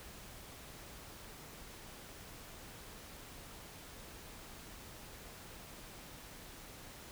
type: silence
effects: pink hiss -52 dBFS RMS until 7.11 s